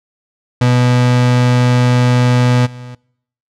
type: tone with level steps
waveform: 35% pulse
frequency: 123.7 Hz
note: B2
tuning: 3 cents sharp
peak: -7 / -27 dBFS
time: 0.61-2.95 s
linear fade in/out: 5 ms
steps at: 2.65 s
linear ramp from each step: 20 ms
effects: noise-tail reverb RT60 0.7 s tail -24 dB re dry + low-pass 6000 Hz 12 dB/octave